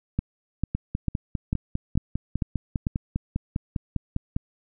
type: two click trains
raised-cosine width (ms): 5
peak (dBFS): -13 / -11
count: 19 / 7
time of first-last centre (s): 0.75-4.364 / 0.19-2.869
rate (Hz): 4.98 / 2.24
effects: none